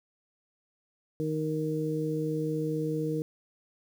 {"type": "harmonic tone", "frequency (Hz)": 155.56, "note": "D#3", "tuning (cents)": 0, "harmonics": [1, 2, 3], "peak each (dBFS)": [-32, -32, -32], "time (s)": [1.2, 3.22], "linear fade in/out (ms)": 0, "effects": ["9-bit"]}